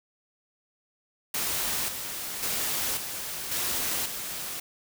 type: noise with tremolo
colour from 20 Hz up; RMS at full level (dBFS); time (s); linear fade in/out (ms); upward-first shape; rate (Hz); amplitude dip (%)
white; -29; 1.34-4.6; 5; square; 0.92; 50
effects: none